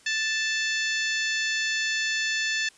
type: harmonic tone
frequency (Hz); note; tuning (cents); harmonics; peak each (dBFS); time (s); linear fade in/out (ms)
880; A5; 0; 2 / 3 / 4 / 5 / 6 / 7 / 8; -27 / -31 / -33 / -35 / -37 / -38 / -39; 0.06-2.69; 5
effects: white hiss -56 dBFS RMS until 2.77 s + resampled to 22050 Hz